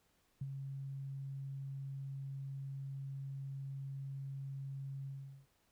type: tone with ADSR envelope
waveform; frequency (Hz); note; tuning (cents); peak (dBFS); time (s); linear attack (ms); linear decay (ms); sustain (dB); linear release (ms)
sine; 136.7; C#3; -24; -36; 0.41-5.47; 6; 41; -5; 410
effects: pink hiss -75 dBFS RMS until 5.71 s